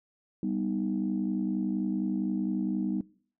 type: chord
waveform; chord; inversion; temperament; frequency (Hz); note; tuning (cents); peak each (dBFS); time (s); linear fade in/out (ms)
sine; G augmented; none; equal; 196 / 246.9 / 311.1; G3 / B3 / D#4; 0 / 0 / 0; -30 / -32 / -32; 0.43-3.01; 2
effects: noise-tail reverb RT60 0.5 s tail -22 dB re dry + tanh soft clip ceiling -19 dBFS